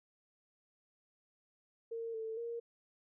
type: tone with pitch steps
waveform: sine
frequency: 458.3 / 444.6 / 467.1 Hz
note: A#4 / A4 / A#4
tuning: -29 / +18 / +3 cents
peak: -38 dBFS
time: 1.91-2.6 s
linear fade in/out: 10 ms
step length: 230 ms
effects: none